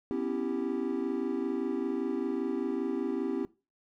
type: chord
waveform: triangle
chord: C# half-diminished seventh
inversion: third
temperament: equal with one note detuned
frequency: 252.1 / 277.2 / 329.6 / 392 Hz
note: B3 / C#4 / E4 / G4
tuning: +36 / 0 / 0 / 0 cents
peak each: -33 dBFS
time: 0.11-3.45 s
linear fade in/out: 0 ms
effects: noise-tail reverb RT60 0.3 s tail -20 dB re dry